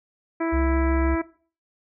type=harmonic tone; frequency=329.6 Hz; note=E4; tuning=in tune; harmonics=1 / 2 / 3 / 4 / 5 / 6 / 7; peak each=-23 / -29 / -33 / -35 / -37 / -39 / -40 dBFS; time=0.4-1.22 s; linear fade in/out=10 ms
type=tone; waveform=triangle; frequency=67.2 Hz; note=C2; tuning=47 cents sharp; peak=-20 dBFS; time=0.52-1.16 s; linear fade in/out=20 ms
effects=noise-tail reverb RT60 0.4 s tail -18 dB re dry